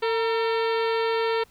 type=harmonic tone with a mistuned harmonic; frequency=451.2 Hz; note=A4; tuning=44 cents sharp; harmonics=1 / 2 / 3 / 4 / 5 / 6 / 7 / 8 / 9 / 10; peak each=-23 / -29 / -33 / -35 / -37 / -39 / -40 / -41 / -42 / -43 dBFS; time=0.02-1.44 s; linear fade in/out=10 ms; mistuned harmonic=2; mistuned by=+66 cents; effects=pink hiss -58 dBFS RMS until 1.5 s